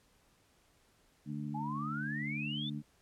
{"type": "harmonic tone", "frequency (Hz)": 73.42, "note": "D2", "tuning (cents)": 0, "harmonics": [2, 3, 4], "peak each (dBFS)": [-40, -40, -44], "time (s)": [1.25, 2.83], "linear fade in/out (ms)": 50}
{"type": "exponential sweep", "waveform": "sine", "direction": "up", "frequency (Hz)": [820, 3629], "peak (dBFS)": -38, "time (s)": [1.54, 2.7], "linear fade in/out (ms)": 10}
{"effects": ["pink hiss -69 dBFS RMS until 3.01 s", "low-pass 12000 Hz 12 dB/octave"]}